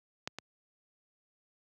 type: clicks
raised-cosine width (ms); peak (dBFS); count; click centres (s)
0.2; -17 / -22; 2; 0.275 / 0.386
effects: high-pass 100 Hz 12 dB/octave